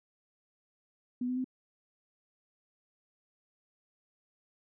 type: tone with pitch steps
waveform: sine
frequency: 247.4 / 252.2 / 257 Hz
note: B3 / B3 / C4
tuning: +3 / +36 / -31 cents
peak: -30 dBFS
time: 1.21-1.444 s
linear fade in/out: 5 ms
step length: 78 ms
effects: none

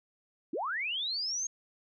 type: linear sweep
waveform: sine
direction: up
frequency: 250 to 6550 Hz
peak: -31 dBFS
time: 0.53-1.47 s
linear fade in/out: 5 ms
effects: none

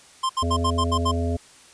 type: tone bursts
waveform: square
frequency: 1050 Hz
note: C6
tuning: 6 cents sharp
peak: -21 dBFS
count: 7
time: 0.23-1.117 s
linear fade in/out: 10 ms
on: 65 ms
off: 72 ms
type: harmonic tone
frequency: 84.5 Hz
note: E2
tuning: 43 cents sharp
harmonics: 1 / 3 / 5 / 7 / 8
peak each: -23 / -28 / -31 / -35 / -33 dBFS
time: 0.42-1.37 s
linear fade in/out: 10 ms
effects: white hiss -50 dBFS RMS until 1.73 s + resampled to 22050 Hz

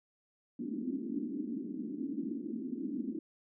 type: band-pass noise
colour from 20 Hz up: pink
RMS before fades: -38 dBFS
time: 0.59-3.19 s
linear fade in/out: 2 ms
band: 230 to 310 Hz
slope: 48 dB/octave
effects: none

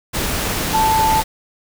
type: tone in noise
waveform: sine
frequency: 880 Hz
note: A5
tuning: in tune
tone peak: -13 dBFS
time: 0.73-1.22 s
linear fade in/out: 20 ms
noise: pink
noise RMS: -21 dBFS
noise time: 0.13-1.24 s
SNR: +5 dB
effects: none

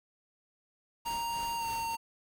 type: tone with pitch glide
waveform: square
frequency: 932.3 to 917.3 Hz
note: A#5 to A#5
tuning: 0 to -28 cents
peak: -33 dBFS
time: 1.05-1.97 s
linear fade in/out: 20 ms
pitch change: -28 cents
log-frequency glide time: 1.56-1.66 s
type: noise with tremolo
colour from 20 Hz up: pink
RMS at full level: -45 dBFS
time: 1.05-1.96 s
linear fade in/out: 10 ms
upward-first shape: triangle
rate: 3.3 Hz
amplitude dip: 60%
effects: none

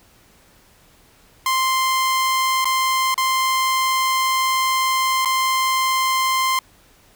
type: tone with dropouts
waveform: sawtooth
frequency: 1046.5 Hz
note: C6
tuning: in tune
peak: -13 dBFS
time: 1.46-6.59 s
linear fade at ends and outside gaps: 2 ms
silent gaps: 2.645-2.654 / 3.143-3.178 / 5.249-5.256 s
effects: pink hiss -53 dBFS RMS until 7.15 s

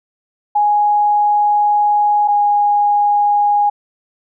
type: tone pair in turn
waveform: sine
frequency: 830.6 / 823.9 Hz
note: G#5 / G#5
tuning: 0 / -14 cents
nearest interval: unison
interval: 14 cents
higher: first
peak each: -10 dBFS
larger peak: neither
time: 0.55-2.28 / 2.28-3.7 s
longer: first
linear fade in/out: 10 ms
effects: none

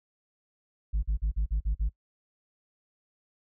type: tone bursts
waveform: sine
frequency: 51.91 Hz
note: G#1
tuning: in tune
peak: -21 dBFS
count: 7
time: 0.93-1.894 s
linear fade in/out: 20 ms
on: 100 ms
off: 44 ms
effects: noise-tail reverb RT60 0.1 s tail -24 dB re dry + tanh soft clip ceiling -23 dBFS

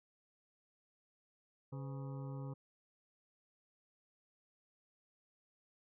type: harmonic tone with a mistuned harmonic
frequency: 137.8 Hz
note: C#3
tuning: 10 cents flat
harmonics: 1 / 2 / 3 / 4 / 6 / 7 / 8 / 9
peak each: -42 / -51 / -56 / -54 / -61 / -61 / -63 / -64 dBFS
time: 1.72-2.54 s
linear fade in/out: 10 ms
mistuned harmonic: 4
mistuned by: -130 cents
effects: none

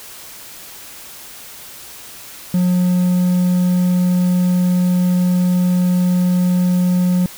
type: tone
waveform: triangle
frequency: 180 Hz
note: F#3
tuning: 47 cents flat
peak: -10 dBFS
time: 2.54-7.26 s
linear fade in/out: 2 ms
effects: white hiss -36 dBFS RMS until 7.37 s

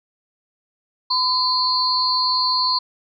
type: tone cluster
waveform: sine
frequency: 1016 / 4183 / 4503 Hz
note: B5 / C8 / C#8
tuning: +49 / -1 / +26 cents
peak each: -21 dBFS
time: 1.1-2.79 s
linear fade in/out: 10 ms
effects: none

